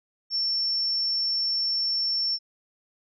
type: tone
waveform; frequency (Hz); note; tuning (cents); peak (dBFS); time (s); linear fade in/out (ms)
sine; 5420; E8; +47; -23; 0.3-2.39; 50
effects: none